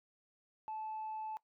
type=tone; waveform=sine; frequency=870 Hz; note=A5; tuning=20 cents flat; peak=-38 dBFS; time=0.68-1.37 s; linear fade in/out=0 ms; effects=noise-tail reverb RT60 0.1 s tail -21 dB re dry + tanh soft clip ceiling -36 dBFS